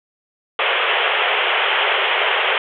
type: band-pass noise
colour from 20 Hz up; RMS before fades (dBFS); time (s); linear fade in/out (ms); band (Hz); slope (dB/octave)
white; -18; 0.59-2.58; 2; 380 to 3300; 96
effects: none